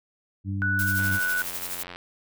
harmonic tone, 98 Hz, G2, in tune, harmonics 1 / 2 / 3, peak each -27 / -33 / -37 dBFS, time 0.44-1.2 s, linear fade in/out 50 ms
sine tone, 1480 Hz, F#6, in tune, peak -23 dBFS, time 0.62-1.42 s, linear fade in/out 0 ms
blue noise with tremolo, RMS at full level -31 dBFS, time 0.79-1.83 s, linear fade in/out 0 ms, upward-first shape sine, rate 12 Hz, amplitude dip 55%
click train, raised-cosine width 0.3 ms, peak -22 dBFS, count 87, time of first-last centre 0.99-1.96 s, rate 88.7 Hz
effects none

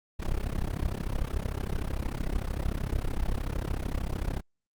brown noise with amplitude modulation, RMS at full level -26 dBFS, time 0.19-4.41 s, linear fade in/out 20 ms, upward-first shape sine, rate 33.3 Hz, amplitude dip 95%, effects Opus 48 kbps

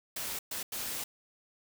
white noise bursts at uneven times, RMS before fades -37 dBFS, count 3, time 0.16-0.39 / 0.51-0.63 / 0.72-1.04 s, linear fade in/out 5 ms, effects none

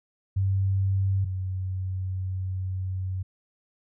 sine tone pair in turn, 96.7 / 93.62 Hz, G2 / F#2, -23 / +21 cents, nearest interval minor second, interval 56 cents, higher first, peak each -21 / -27 dBFS, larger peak first, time 0.36-1.25 / 1.25-3.23 s, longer second, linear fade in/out 10 ms, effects none

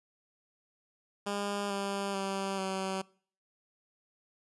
10% pulse tone with pitch steps, 202.5 / 198.56 / 194.7 / 190.91 Hz, G#3 / G3 / G3 / G3, -43 / +22 / -12 / -46 cents, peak -24 dBFS, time 1.26-3.02 s, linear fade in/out 10 ms, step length 440 ms, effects noise-tail reverb RT60 0.5 s tail -24 dB re dry + resampled to 24000 Hz

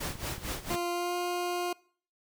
pink noise with tremolo, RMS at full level -34 dBFS, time 0-0.76 s, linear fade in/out 10 ms, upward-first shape sine, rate 4.4 Hz, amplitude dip 80%
clicks, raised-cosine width 5 ms, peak -30 dBFS, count 8, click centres 0.106 / 0.155 / 0.232 / 0.324 / 0.381 / 0.45 / 0.687 / 0.743 s
20% pulse tone with pitch glide, 348.4 to 353.7 Hz, F4 to F4, -4 to +22 cents, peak -25 dBFS, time 0.7-1.73 s, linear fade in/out 5 ms, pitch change +26 cents, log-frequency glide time 0.91-1.15 s
effects noise-tail reverb RT60 0.5 s tail -23 dB re dry

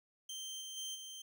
25% pulse tone with level steps, 3136 Hz, G7, in tune, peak -39 / -41 / -37 / -43 dBFS, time 0.29-1.22 s, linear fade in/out 5 ms, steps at 0.6 / 0.76 / 0.94 s, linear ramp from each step 20 ms, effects none

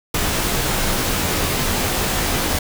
pink noise with comb filter, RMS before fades -20 dBFS, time 0.14-2.59 s, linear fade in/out 5 ms, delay 18 ms, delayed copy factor -0.6, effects none

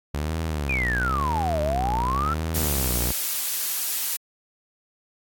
sawtooth tone with vibrato, 70 Hz, C#2, 18 cents sharp, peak -21 dBFS, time 0.14-3.12 s, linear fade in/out 5 ms, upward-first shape sine, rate 0.96 Hz, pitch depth 260 cents each way
sine exponential two-way sweep, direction down then up, 2508 to 593 to 1375 Hz, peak -23 dBFS, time 0.69-2.34 s, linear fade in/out 5 ms, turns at 1.61 s
blue noise, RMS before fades -26 dBFS, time 2.54-4.17 s, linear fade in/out 10 ms
effects AAC 64 kbps

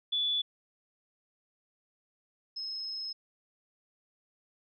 sine tone pair in turn, 3450 / 5169 Hz, A7 / E8, -35 / -35 cents, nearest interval perfect fifth, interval 700 cents, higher second, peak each -27 / -35 dBFS, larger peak first, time 0.12-0.42 / 2.56-3.13 s, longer second, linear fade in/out 10 ms, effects none

